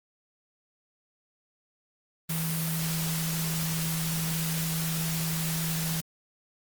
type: tone in noise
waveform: sine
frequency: 162.4 Hz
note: E3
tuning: 26 cents flat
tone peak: -29 dBFS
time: 2.29-6.01 s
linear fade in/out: 10 ms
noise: white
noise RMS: -33 dBFS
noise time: 2.29-6.01 s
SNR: +1 dB
effects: Opus 32 kbps